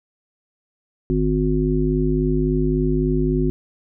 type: harmonic tone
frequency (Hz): 51.8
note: G#1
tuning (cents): -4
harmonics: 1 / 3 / 5 / 7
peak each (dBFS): -22 / -22 / -22 / -22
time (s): 1.1-3.5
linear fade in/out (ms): 0
effects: none